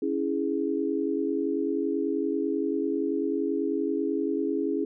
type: chord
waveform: sine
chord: C# minor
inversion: none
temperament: equal with one note detuned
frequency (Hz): 277.2 / 327.5 / 415.3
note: C#4 / E4 / G#4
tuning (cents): 0 / -11 / 0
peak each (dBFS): -29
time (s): 0.02-4.85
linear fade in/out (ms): 5
effects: none